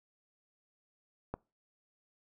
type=click; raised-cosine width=1 ms; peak=-22 dBFS; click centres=1.34 s; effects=noise-tail reverb RT60 0.3 s tail -25 dB re dry